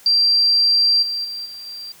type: tone with level steps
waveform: sine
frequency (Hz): 4718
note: D8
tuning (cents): +7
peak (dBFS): -12 / -21 / -26 / -32 / -30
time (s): 0.06-1.92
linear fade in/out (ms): 2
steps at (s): 1.02 / 1.24 / 1.45 / 1.66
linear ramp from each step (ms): 10
effects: white hiss -47 dBFS RMS until 2 s